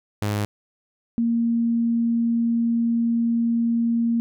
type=tone pair in turn; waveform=sawtooth / sine; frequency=103.83 / 232.5 Hz; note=G#2 / A#3; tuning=0 / -4 cents; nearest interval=octave + major second; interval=1396 cents; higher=second; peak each=-18 dBFS; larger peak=neither; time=0.22-0.45 / 1.18-4.2 s; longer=second; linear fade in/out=0 ms; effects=none